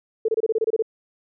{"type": "tone bursts", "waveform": "sine", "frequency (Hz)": 444.2, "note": "A4", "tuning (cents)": 16, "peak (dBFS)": -17, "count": 10, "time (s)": [0.25, 0.824], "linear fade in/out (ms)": 5, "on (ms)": 34, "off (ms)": 26, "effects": []}